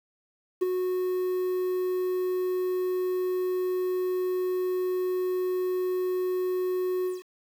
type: tone with ADSR envelope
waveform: triangle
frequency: 366.6 Hz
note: F#4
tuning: 16 cents flat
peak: -17 dBFS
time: 0.61-7.23 s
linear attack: 15 ms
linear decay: 19 ms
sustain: -6 dB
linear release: 170 ms
effects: 8-bit